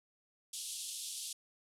white band-pass noise, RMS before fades -43 dBFS, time 0.53-1.33 s, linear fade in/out 5 ms, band 3000 to 11000 Hz, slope 48 dB/octave, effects none

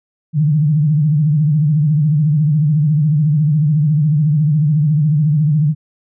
sine tone with vibrato, 150.9 Hz, D3, 47 cents sharp, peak -10 dBFS, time 0.33-5.75 s, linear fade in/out 50 ms, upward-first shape sine, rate 14 Hz, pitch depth 110 cents each way, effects none

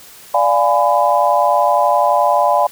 sine chord, D diminished seventh, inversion none, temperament equal with one note detuned, 587.3 / 698.5 / 830.6 / 1003.3 Hz, D5 / F5 / Ab5 / Cb6, 0 / 0 / 0 / +27 cents, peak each -16 dBFS, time 0.34-2.67 s, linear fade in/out 5 ms, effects white hiss -40 dBFS RMS until 2.71 s

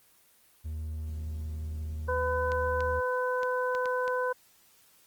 triangle tone, 77.78 Hz, D#2, in tune, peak -31 dBFS, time 0.64-3.01 s, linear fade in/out 20 ms
harmonic tone, 503 Hz, B4, 32 cents sharp, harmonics 1 / 2 / 3, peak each -29 / -32 / -34 dBFS, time 2.08-4.33 s, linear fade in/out 10 ms
clicks, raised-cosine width 0.2 ms, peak -23 dBFS, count 6, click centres 2.519 / 2.806 / 3.432 / 3.75 / 3.857 / 4.079 s
effects white hiss -62 dBFS RMS until 5.06 s + Opus 24 kbps

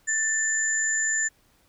sine tone pair together, 1769 / 7125 Hz, A6 / A8, +9 / +21 cents, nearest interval 2 octaves, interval 2412 cents, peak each -25 dBFS, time 0.07-1.29 s, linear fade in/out 20 ms, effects pink hiss -63 dBFS RMS until 1.68 s

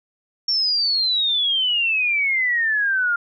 sine exponential sweep, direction down, 5510 to 1392 Hz, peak -17 dBFS, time 0.48-3.16 s, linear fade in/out 5 ms, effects none

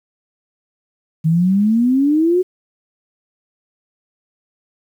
sine exponential sweep, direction up, 155.56 to 375 Hz, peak -11 dBFS, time 1.24-2.43 s, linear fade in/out 20 ms, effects 8-bit

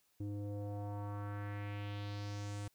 square tone with low-pass filter sweep, 102.3 Hz, G#2, 26 cents flat, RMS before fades -42 dBFS, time 0.2-2.68 s, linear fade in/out 5 ms, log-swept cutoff 320 to 9000 Hz, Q 2.3, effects white hiss -75 dBFS RMS until 2.74 s

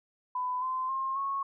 sine tone with pitch steps, 1001 / 1032.7 / 1065.4 / 1099.2 Hz, B5 / C6 / C6 / C#6, +23 / -23 / +31 / -15 cents, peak -29 dBFS, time 0.35-1.43 s, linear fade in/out 5 ms, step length 270 ms, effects none

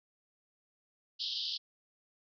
white band-pass noise, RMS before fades -37 dBFS, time 1.19-1.58 s, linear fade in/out 20 ms, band 3000 to 5100 Hz, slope 96 dB/octave, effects none

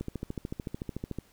click train, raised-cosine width 3 ms, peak -21 dBFS, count 17, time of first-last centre 0.01-1.186 s, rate 13.6 Hz, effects pink hiss -62 dBFS RMS until 1.32 s

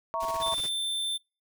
sine chord, A# diminished, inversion second, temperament equal, 659.3 / 932.3 / 1108.7 Hz, E5 / A#5 / C#6, 0 / 0 / 0 cents, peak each -32 dBFS, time 0.14-0.54 s, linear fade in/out 0 ms
white band-pass noise, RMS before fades -48 dBFS, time 0.2-0.69 s, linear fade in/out 5 ms, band 2100 to 9000 Hz, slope 12 dB/octave
pink noise bursts, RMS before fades -41 dBFS, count 8, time 0.22-0.668 s, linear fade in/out 5 ms, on 35 ms, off 24 ms
square tone, 3555 Hz, A7, 17 cents sharp, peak -29 dBFS, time 0.41-1.18 s, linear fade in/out 20 ms
effects noise-tail reverb RT60 0.3 s tail -26 dB re dry

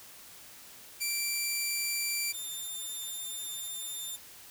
10% pulse tone pair in turn, 2349 / 3598 Hz, D7 / A7, 0 / +38 cents, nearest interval perfect fifth, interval 738 cents, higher second, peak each -21 / -29 dBFS, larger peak first, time 1-2.33 / 2.33-4.17 s, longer second, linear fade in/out 20 ms, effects white hiss -51 dBFS RMS until 4.5 s

